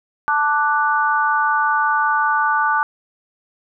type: chord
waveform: sine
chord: D major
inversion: second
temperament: equal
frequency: 880 / 1174.7 / 1480 Hz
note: A5 / D6 / F#6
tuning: 0 / 0 / 0 cents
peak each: -19 dBFS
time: 0.28-2.83 s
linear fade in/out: 0 ms
effects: none